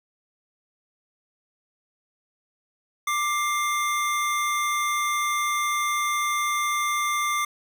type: tone pair together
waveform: square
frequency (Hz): 1182 / 2106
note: D6 / C7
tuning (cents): +11 / +11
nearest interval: minor seventh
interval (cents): 1000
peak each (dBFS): -25 / -28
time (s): 3.07-7.45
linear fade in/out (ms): 5
effects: none